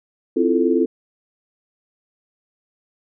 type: chord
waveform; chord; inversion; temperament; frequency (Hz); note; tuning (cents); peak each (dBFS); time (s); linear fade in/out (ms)
sine; F major seventh; second; equal; 261.6 / 329.6 / 349.2 / 440; C4 / E4 / F4 / A4; 0 / 0 / 0 / 0; -20; 0.36-0.86; 10
effects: none